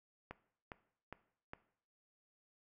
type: click train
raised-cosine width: 0.5 ms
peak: -30 dBFS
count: 4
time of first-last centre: 0.31-1.534 s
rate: 2.45 Hz
effects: noise-tail reverb RT60 0.6 s tail -17 dB re dry